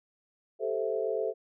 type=chord; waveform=sine; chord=A minor seventh; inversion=third; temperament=equal; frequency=392 / 440 / 523.3 / 659.3 Hz; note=G4 / A4 / C5 / E5; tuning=0 / 0 / 0 / 0 cents; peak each=-35 / -31 / -34 / -35 dBFS; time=0.59-1.34 s; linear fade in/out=50 ms; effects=none